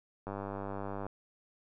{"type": "click train", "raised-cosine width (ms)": 1, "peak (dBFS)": -25, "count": 80, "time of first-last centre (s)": [0.27, 1.066], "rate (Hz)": 99.3, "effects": []}